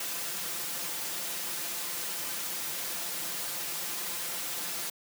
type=noise with comb filter; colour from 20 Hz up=white; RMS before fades=-35 dBFS; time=0-4.9 s; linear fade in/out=5 ms; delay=5.8 ms; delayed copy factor=+0.6; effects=high-pass 150 Hz 12 dB/octave